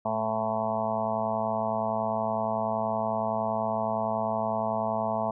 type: harmonic tone with a mistuned harmonic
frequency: 110.7 Hz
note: A2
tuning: 11 cents sharp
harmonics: 1 / 2 / 4 / 5 / 6 / 7 / 8 / 9 / 10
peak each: -40 / -34 / -41 / -39 / -29 / -36 / -33 / -36 / -39 dBFS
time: 0.05-5.31 s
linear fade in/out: 5 ms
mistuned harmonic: 2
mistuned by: -29 cents
effects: none